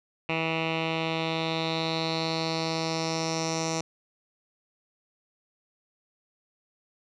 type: tone with low-pass filter sweep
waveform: 10% pulse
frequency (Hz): 162.2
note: E3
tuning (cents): -28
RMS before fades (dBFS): -29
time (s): 0.29-3.81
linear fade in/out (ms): 2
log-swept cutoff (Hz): 2700 to 6200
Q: 4.6
effects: none